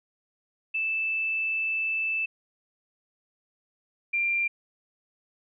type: tone pair in turn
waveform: sine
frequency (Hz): 2637 / 2379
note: E7 / D7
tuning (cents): 0 / +22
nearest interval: major second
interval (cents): 178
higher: first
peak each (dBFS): -25 / -23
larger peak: second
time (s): 0.74-2.26 / 4.13-4.48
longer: first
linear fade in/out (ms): 10
effects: none